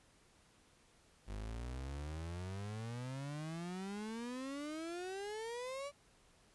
35% pulse exponential sweep, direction up, 49 to 582 Hz, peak -40 dBFS, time 1.26-5.92 s, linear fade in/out 50 ms, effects pink hiss -68 dBFS RMS until 6.54 s + resampled to 24000 Hz

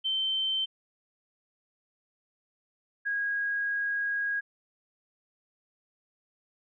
sine tone pair in turn, 3100 / 1642.2 Hz, G7 / G#6, -20 / -20 cents, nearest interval major seventh, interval 1100 cents, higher first, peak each -26 / -27 dBFS, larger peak first, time 0.04-0.66 / 3.05-4.41 s, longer second, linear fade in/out 20 ms, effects none

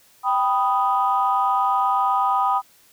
sine chord, G augmented, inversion none, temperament equal, 784 / 987.8 / 1244.5 Hz, G5 / B5 / D#6, 0 / 0 / 0 cents, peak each -21 dBFS, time 0.23-2.62 s, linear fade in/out 50 ms, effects tanh soft clip ceiling -8 dBFS + white hiss -55 dBFS RMS until 2.92 s

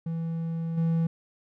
triangle tone with level steps, 164.81 Hz, E3, in tune, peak -26 / -20 dBFS, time 0.06-1.07 s, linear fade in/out 5 ms, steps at 0.77 s, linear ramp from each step 10 ms, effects none

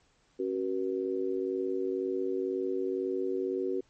sine tone with amplitude modulation, 376.4 Hz, F#4, 30 cents sharp, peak -24 dBFS, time 0.39-3.81 s, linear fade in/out 10 ms, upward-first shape sine, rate 102 Hz, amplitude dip 100%, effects pink hiss -68 dBFS RMS until 3.89 s + MP3 32 kbps

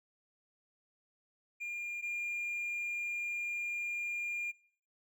triangle tone pair in turn, 2408 / 2408 Hz, D7 / D7, +43 / +43 cents, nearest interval unison, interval 0 cents, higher neither, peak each -35 / -32 dBFS, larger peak second, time 1.6-2.02 / 2.02-4.52 s, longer second, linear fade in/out 20 ms, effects noise-tail reverb RT60 0.5 s tail -21 dB re dry + tanh soft clip ceiling -29 dBFS

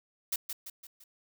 blue noise with echo, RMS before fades -31 dBFS, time 0.32-0.36 s, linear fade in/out 5 ms, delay 170 ms, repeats 4, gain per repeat -6 dB, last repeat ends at 1.04 s, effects none

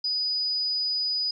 sine tone, 4960 Hz, D#8, 6 cents flat, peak -24 dBFS, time 0.04-1.31 s, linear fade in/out 5 ms, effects none

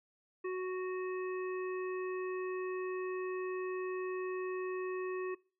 harmonic tone with a mistuned harmonic, 370 Hz, F#4, in tune, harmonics 1 / 3 / 5 / 7, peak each -35 / -45 / -49 / -52 dBFS, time 0.44-5.35 s, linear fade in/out 10 ms, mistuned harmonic 7, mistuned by -17 cents, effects noise-tail reverb RT60 0.4 s tail -24 dB re dry

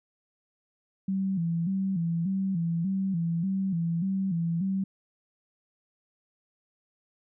sine tone with vibrato, 179.5 Hz, F3, 48 cents sharp, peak -25 dBFS, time 1.08-4.84 s, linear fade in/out 5 ms, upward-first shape square, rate 1.7 Hz, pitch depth 120 cents each way, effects none

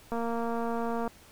click train, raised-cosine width 1 ms, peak -20 dBFS, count 223, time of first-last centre 0.12-1.077 s, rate 232 Hz, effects pink hiss -55 dBFS RMS until 1.31 s

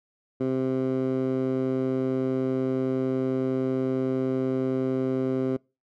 15% pulse tone with band-pass filter, 130.81 Hz, C3, in tune, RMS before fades -26 dBFS, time 0.4-5.57 s, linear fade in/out 10 ms, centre 320 Hz, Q 1.3, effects noise-tail reverb RT60 0.3 s tail -26 dB re dry

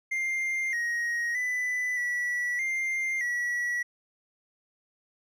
triangle tone with pitch steps, 2104 / 1884 / 1993 / 1950 / 2102 / 1935 Hz, C7 / A#6 / B6 / B6 / C7 / B6, +9 / +18 / +15 / -23 / +7 / -36 cents, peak -25 dBFS, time 0.11-3.83 s, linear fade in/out 10 ms, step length 620 ms, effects none

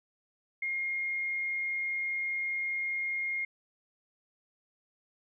sine tone, 2135 Hz, C7, 34 cents sharp, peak -30 dBFS, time 0.62-3.45 s, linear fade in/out 5 ms, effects none

